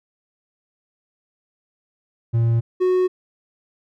triangle tone pair in turn, 115.8 / 367.6 Hz, A#2 / F#4, -11 / -11 cents, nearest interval octave + minor sixth, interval 2000 cents, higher second, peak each -13 dBFS, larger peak neither, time 2.33-2.61 / 2.8-3.08 s, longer neither, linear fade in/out 20 ms, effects none

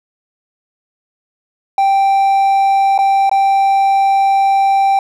triangle tone with dropouts, 784 Hz, G5, in tune, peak -7 dBFS, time 1.78-4.99 s, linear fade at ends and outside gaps 2 ms, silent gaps 2.979-2.988 / 3.295-3.314 s, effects none

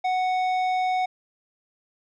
sine tone with tanh clipping, 740 Hz, F#5, in tune, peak -23 dBFS, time 0.04-1.06 s, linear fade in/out 10 ms, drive 11 dB, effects none

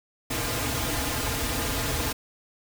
pink noise with comb filter, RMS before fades -28 dBFS, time 0.3-2.13 s, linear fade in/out 10 ms, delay 5.3 ms, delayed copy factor -0.95, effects none

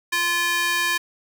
square tone with high-pass filter, 346.1 Hz, F4, 16 cents flat, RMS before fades -22 dBFS, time 0.12-0.98 s, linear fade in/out 10 ms, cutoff 1600 Hz, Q 1.6, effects none

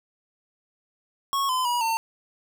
square tone with pitch steps, 1101 / 1021 / 966 / 904 Hz, C#6 / C6 / B5 / A5, -12 / -43 / -39 / +47 cents, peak -23 dBFS, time 1.33-1.97 s, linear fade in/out 0 ms, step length 160 ms, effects none

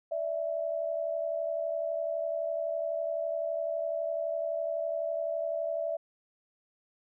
sine tone pair together, 587.4 / 659.3 Hz, D5 / E5, 0 / 0 cents, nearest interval major second, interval 200 cents, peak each -34 / -31 dBFS, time 0.11-5.97 s, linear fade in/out 10 ms, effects none

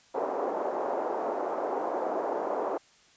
white band-pass noise, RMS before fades -31 dBFS, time 0.14-2.78 s, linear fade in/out 10 ms, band 340 to 840 Hz, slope 24 dB/octave, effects white hiss -60 dBFS RMS until 3.16 s + resampled to 16000 Hz

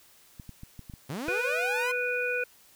clicks, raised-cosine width 5 ms, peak -30 dBFS, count 7, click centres 0.398 / 0.493 / 0.634 / 0.793 / 0.898 / 0.938 / 1.283 s
sawtooth linear sweep, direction up, 116.54 to 1046.5 Hz, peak -29 dBFS, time 1.09-1.92 s, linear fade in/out 10 ms
harmonic tone, 492.4 Hz, B4, 5 cents flat, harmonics 1 / 3 / 5, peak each -31 / -31 / -31 dBFS, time 1.28-2.44 s, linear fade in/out 5 ms
effects white hiss -58 dBFS RMS until 2.75 s

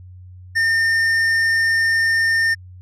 sine tone with tanh clipping, 1814 Hz, A#6, 48 cents flat, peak -16 dBFS, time 0.55-2.55 s, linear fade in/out 20 ms, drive 9 dB, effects added 91 Hz sine -37 dBFS peak until 2.81 s

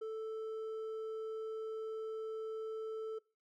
sine tone with hard clipping, 440.4 Hz, A4, 2 cents sharp, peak -40 dBFS, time 0.01-3.19 s, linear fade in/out 10 ms, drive 4 dB, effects noise-tail reverb RT60 0.4 s tail -25 dB re dry

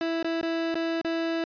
30% pulse tone with dropouts, 330 Hz, E4, 2 cents sharp, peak -23 dBFS, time 0.01-1.44 s, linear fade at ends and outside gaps 1 ms, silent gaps 0.228-0.245 / 0.413-0.429 / 0.744-0.754 / 1.014-1.047 s, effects resampled to 11025 Hz

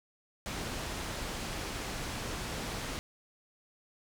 pink low-pass noise, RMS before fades -38 dBFS, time 0.46-2.99 s, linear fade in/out 0 ms, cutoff 8200 Hz, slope 12 dB/octave, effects none

